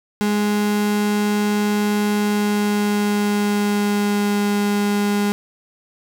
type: tone with pitch glide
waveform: 35% pulse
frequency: 207.7 to 204.7 Hz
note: G#3 to G#3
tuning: 0 to -25 cents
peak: -15 dBFS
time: 0.21-5.32 s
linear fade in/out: 0 ms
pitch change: -25 cents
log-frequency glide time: 2.14-4.43 s
effects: none